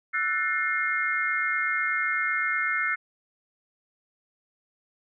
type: chord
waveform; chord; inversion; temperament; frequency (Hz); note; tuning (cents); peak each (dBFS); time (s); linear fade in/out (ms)
sine; F# half-diminished seventh; third; just; 1332 / 1480 / 1776 / 2131; E6 / F#6 / A6 / C7; +18 / 0 / +16 / +31; -31 / -30 / -30 / -27; 0.13-2.96; 20
effects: none